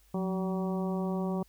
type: harmonic tone with a mistuned harmonic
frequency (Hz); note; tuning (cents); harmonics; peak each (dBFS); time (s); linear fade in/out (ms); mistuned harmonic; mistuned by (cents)
190; F#3; +46; 1 / 2 / 3 / 4 / 5 / 6; -30 / -36 / -40 / -42 / -44 / -46; 0.14-1.43; 5; 1; -67
effects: added 50 Hz sine -61 dBFS peak until 1.48 s + white hiss -66 dBFS RMS until 1.48 s